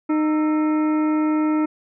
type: harmonic tone with a mistuned harmonic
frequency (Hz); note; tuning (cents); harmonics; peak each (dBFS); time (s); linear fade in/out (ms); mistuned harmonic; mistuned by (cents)
307.2; D#4; -22; 1 / 2 / 3 / 4 / 6 / 7 / 8; -17 / -32 / -31 / -31 / -43 / -40 / -45; 0.09-1.66; 10; 4; +130
effects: none